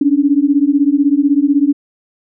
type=beating tone pair; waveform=sine; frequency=277.2 / 293.2 Hz; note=C#4 / D4; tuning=0 / -3 cents; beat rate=16 Hz; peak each=-12 dBFS; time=0.01-1.73 s; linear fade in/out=5 ms; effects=none